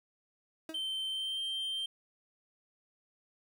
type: tone with exponential decay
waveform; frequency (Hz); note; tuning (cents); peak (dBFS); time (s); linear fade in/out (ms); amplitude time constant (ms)
30% pulse; 319.2; D#4; +44; -35; 0.69-0.83; 2; 30
type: tone with pitch glide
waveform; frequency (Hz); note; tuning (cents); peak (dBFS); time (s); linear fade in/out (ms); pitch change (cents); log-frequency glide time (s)
triangle; 3107 to 3149; G7 to G7; -16 to +7; -32; 0.74-1.86; 5; +23; 1.09-1.41
effects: none